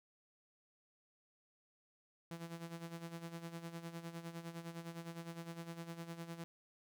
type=tone with tremolo; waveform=sawtooth; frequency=167.6 Hz; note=E3; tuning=29 cents sharp; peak=-39 dBFS; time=2.31-6.44 s; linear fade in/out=0 ms; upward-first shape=sine; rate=9.8 Hz; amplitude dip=70%; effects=none